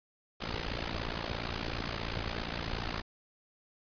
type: noise with amplitude modulation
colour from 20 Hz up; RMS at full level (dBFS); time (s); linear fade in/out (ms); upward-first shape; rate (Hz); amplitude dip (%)
pink; -32; 0.4-3.02; 20; sine; 57.1; 85
effects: resampled to 11025 Hz